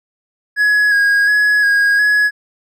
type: tone with vibrato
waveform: triangle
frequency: 1661.2 Hz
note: G#6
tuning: in tune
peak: -8 dBFS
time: 0.56-2.31 s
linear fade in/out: 50 ms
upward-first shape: square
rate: 1.4 Hz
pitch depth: 22 cents each way
effects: none